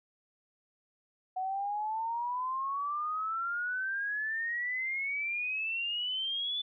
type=exponential sweep; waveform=sine; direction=up; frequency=740 to 3501 Hz; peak=-31 dBFS; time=1.36-6.62 s; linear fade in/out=10 ms; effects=none